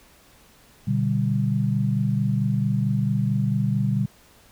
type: chord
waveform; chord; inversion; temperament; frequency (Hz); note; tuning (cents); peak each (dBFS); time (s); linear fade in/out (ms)
sine; G major; first; just; 122.5 / 147 / 196; B2 / D3 / G3; -14 / +2 / 0; -23 / -25 / -24; 0.87-4.06; 10
effects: pink hiss -54 dBFS RMS until 4.51 s